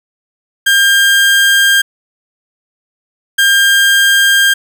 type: tone pair in turn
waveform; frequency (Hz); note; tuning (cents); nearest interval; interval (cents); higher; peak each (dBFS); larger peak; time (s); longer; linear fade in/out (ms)
30% pulse; 1600 / 1600; G6 / G6; +35 / +35; unison; 0; neither; -4; neither; 0.66-1.82 / 3.38-4.54; neither; 10
effects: none